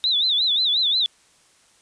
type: tone with vibrato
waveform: sine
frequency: 3729 Hz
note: A#7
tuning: in tune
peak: -17 dBFS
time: 0.04-1.06 s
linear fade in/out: 0 ms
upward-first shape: sine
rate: 5.6 Hz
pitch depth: 160 cents each way
effects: white hiss -57 dBFS RMS until 1.81 s + resampled to 22050 Hz